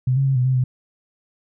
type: tone with pitch steps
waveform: sine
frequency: 127.7 / 136.4 / 134.9 / 125.4 / 130.4 / 127.1 Hz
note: C3 / C#3 / C#3 / B2 / C3 / C3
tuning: -42 / -28 / -47 / +27 / -5 / -50 cents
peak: -15 dBFS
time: 0.07-0.64 s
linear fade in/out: 5 ms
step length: 95 ms
effects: none